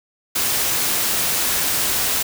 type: noise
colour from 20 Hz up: white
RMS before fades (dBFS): -20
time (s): 0.35-2.23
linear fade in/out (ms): 10
effects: none